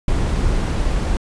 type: noise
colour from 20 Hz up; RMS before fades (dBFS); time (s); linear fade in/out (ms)
brown; -18; 0.08-1.17; 2
effects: resampled to 22050 Hz